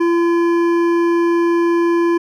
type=tone with hard clipping; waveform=sine; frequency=340.7 Hz; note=F4; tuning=43 cents flat; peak=-14 dBFS; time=0-2.18 s; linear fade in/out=10 ms; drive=11 dB; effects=none